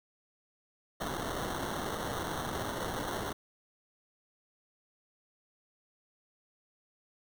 blue noise with sample-and-hold, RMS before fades -36 dBFS, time 1-3.33 s, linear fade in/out 10 ms, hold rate 2450 Hz, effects none

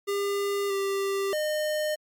square tone with pitch steps, 401.8 / 393.5 / 610 Hz, G4 / G4 / D#5, +43 / +7 / -34 cents, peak -26 dBFS, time 0.07-1.96 s, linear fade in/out 20 ms, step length 630 ms, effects MP3 96 kbps

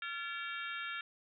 harmonic tone with a mistuned harmonic, 458.7 Hz, A#4, 28 cents flat, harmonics 3 / 4 / 5 / 6 / 7 / 8, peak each -42 / -44 / -46 / -48 / -49 / -50 dBFS, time 0.02-1.01 s, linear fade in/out 2 ms, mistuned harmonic 4, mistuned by -110 cents, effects none

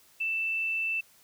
sine tone, 2657 Hz, E7, 13 cents sharp, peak -27 dBFS, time 0.2-1.01 s, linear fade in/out 10 ms, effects white hiss -60 dBFS RMS until 1.23 s

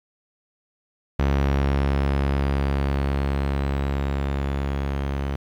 sawtooth tone with level ramp, 69.3 Hz, C#2, in tune, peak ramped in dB -14 to -20 dBFS, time 1.19-5.36 s, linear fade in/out 5 ms, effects low-pass 3000 Hz 12 dB/octave + 9-bit

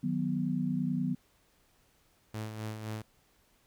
sine chord, B major, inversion first, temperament equal, 155.56 / 185 / 246.9 Hz, D#3 / F#3 / B3, 0 / 0 / 0 cents, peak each -34 / -33 / -32 dBFS, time 0.03-1.15 s, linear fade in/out 10 ms
sawtooth tone with tremolo, 108.7 Hz, A2, 21 cents flat, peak -31 dBFS, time 2.34-3.02 s, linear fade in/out 5 ms, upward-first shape sine, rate 3.9 Hz, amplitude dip 50%
effects pink hiss -68 dBFS RMS until 3.66 s

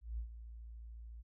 sine tone with ADSR envelope, 56.9 Hz, A#1, 41 cents flat, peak -36 dBFS, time 0.01-1.23 s, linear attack 170 ms, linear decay 94 ms, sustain -11 dB, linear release 27 ms, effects none

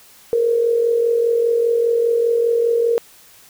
sine tone with amplitude modulation, 466.7 Hz, A#4, 2 cents sharp, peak -11 dBFS, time 0.33-2.98 s, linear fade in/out 0 ms, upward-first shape sine, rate 45 Hz, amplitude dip 55%, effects white hiss -47 dBFS RMS until 3.49 s

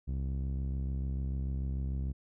sawtooth tone with low-pass filter, 66.8 Hz, C2, 36 cents sharp, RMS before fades -34 dBFS, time 0.07-2.13 s, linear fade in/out 20 ms, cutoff 190 Hz, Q 0.79, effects none

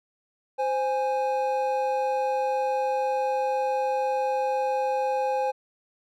triangle tone pair together, 521 / 827 Hz, C5 / G#5, -7 / -8 cents, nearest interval minor sixth, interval 799 cents, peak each -24 dBFS, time 0.58-5.52 s, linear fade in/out 20 ms, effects none

